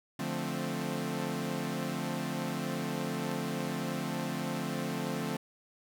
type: chord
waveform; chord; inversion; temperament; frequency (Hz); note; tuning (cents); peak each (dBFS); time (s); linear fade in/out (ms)
sawtooth; D minor seventh; none; equal with one note detuned; 146.83 / 175.52 / 220 / 261.6; D3 / F3 / A3 / C4; 0 / +9 / 0 / 0; -35 / -34 / -34 / -34; 0.19-5.37; 5
effects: none